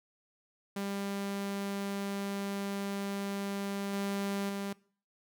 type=tone with level steps; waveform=sawtooth; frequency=198.9 Hz; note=G3; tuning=25 cents sharp; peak=-30 / -28 / -31 dBFS; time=0.76-4.73 s; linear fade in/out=5 ms; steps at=3.93 / 4.49 s; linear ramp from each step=5 ms; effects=noise-tail reverb RT60 0.5 s tail -23 dB re dry